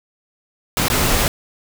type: noise with dropouts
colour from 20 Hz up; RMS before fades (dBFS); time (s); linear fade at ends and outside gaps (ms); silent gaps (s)
pink; -17; 0.77-1.28; 1; 0.883-0.9
effects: none